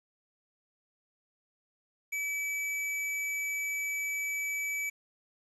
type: tone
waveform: square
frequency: 2297 Hz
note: D7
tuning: 39 cents flat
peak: -32 dBFS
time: 2.12-4.9 s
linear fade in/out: 10 ms
effects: resampled to 32000 Hz + 10-bit